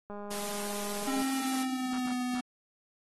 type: click train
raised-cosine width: 1 ms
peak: -29 dBFS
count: 230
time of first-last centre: 0.1-1.217 s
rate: 205 Hz
type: high-pass noise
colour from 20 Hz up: white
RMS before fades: -39 dBFS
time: 0.3-1.65 s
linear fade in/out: 20 ms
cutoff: 280 Hz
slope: 24 dB/octave
type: tone with pitch glide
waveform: square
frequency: 267.2 to 249.3 Hz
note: C4 to B3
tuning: +36 to +16 cents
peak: -31 dBFS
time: 1.07-2.41 s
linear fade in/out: 10 ms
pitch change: -120 cents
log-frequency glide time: 1.32-2.16 s
effects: AAC 32 kbps